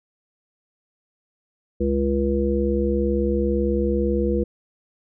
harmonic tone, 69 Hz, C#2, 7 cents flat, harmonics 1 / 3 / 5 / 7, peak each -24 / -24 / -24 / -24 dBFS, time 1.8-4.44 s, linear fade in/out 10 ms, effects none

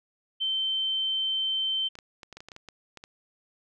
sine tone, 3100 Hz, G7, 20 cents flat, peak -25 dBFS, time 0.4-1.89 s, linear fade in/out 20 ms
clicks, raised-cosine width 0.2 ms, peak -26 dBFS, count 12, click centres 1.954 / 1.988 / 2.232 / 2.327 / 2.37 / 2.405 / 2.486 / 2.518 / 2.564 / 2.687 / 2.973 / 3.039 s
effects none

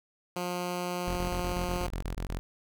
10% pulse tone, 178 Hz, F3, 33 cents sharp, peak -23 dBFS, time 0.36-1.87 s, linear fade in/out 5 ms
sawtooth tone bursts, 43.65 Hz, F1, in tune, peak -28 dBFS, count 11, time 1.07-2.39 s, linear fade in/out 0 ms, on 100 ms, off 22 ms
effects none

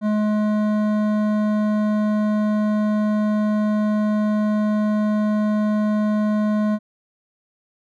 sine tone with hard clipping, 211.7 Hz, G#3, 33 cents sharp, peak -19 dBFS, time 0.01-6.79 s, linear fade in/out 50 ms, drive 12 dB, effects none

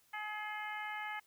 harmonic tone with a mistuned harmonic, 423.5 Hz, G#4, 34 cents sharp, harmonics 2 / 3 / 4 / 5 / 6 / 7, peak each -43 / -48 / -45 / -44 / -55 / -54 dBFS, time 0.13-1.2 s, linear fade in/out 10 ms, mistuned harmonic 7, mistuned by +24 cents, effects white hiss -70 dBFS RMS until 1.26 s

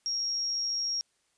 sine tone with amplitude modulation, 5588 Hz, F8, in tune, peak -27 dBFS, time 0.06-1.01 s, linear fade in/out 0 ms, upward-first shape sine, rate 114 Hz, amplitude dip 25%, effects white hiss -72 dBFS RMS until 1.37 s + resampled to 22050 Hz

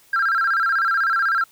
sine tone with vibrato, 1471 Hz, F#6, 11 cents flat, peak -15 dBFS, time 0.13-1.44 s, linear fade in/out 5 ms, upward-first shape square, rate 16 Hz, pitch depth 150 cents each way, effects tanh soft clip ceiling -14 dBFS + white hiss -54 dBFS RMS until 1.51 s

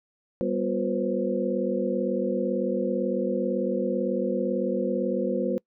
sine tone cluster, 196.8 / 244.3 / 357.5 / 491 / 529 Hz, G3 / B3 / F4 / B4 / C5, +7 / -19 / +41 / -10 / +19 cents, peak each -30 dBFS, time 0.41-5.58 s, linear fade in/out 0 ms, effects noise-tail reverb RT60 0.1 s tail -25 dB re dry

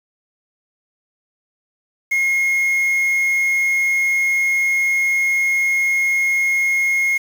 triangle tone with quantisation, 2152 Hz, C7, 48 cents sharp, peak -13 dBFS, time 2.11-7.18 s, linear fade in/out 10 ms, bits 6, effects none

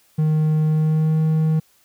triangle tone with pitch glide, 155.1 to 157.72 Hz, D#3 to D#3, -5 to +24 cents, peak -13 dBFS, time 0.18-1.6 s, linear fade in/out 10 ms, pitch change +29 cents, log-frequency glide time 0.65-1.2 s, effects white hiss -58 dBFS RMS until 1.84 s

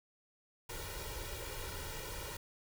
pink noise with comb filter, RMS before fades -43 dBFS, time 0.69-2.37 s, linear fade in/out 5 ms, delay 2.1 ms, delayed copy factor +0.85, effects none

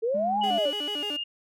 sine linear two-way sweep, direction up then down, 430 to 850 to 530 Hz, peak -23 dBFS, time 0.02-0.71 s, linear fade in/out 20 ms, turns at 0.4 s
triangle tone, 207.7 Hz, G#3, in tune, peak -31 dBFS, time 0.14-0.59 s, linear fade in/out 10 ms
sine tone with pitch glide, 2933 to 2831 Hz, F#7 to F7, -16 to +23 cents, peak -29 dBFS, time 0.41-1.24 s, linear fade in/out 10 ms, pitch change -61 cents, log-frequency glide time 0.94-1.04 s
30% pulse tone with vibrato, 349.2 Hz, F4, in tune, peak -32 dBFS, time 0.43-1.17 s, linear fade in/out 10 ms, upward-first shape square, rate 6.7 Hz, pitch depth 300 cents each way
effects none

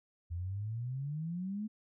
sine exponential sweep, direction up, 82.8 to 220 Hz, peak -35 dBFS, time 0.3-1.68 s, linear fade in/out 20 ms, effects none

